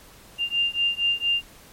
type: beating tone pair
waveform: sine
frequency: 2794 / 2798.3 Hz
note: F7 / F7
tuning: 0 / +3 cents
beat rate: 4.3 Hz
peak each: -24 dBFS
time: 0.38-1.43 s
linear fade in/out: 50 ms
effects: pink hiss -49 dBFS RMS until 1.72 s + MP3 64 kbps